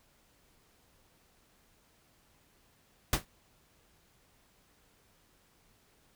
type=noise with exponential decay; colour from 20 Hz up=pink; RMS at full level=-22 dBFS; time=3.13-3.25 s; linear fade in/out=2 ms; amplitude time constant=24 ms; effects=pink hiss -67 dBFS RMS until 6.15 s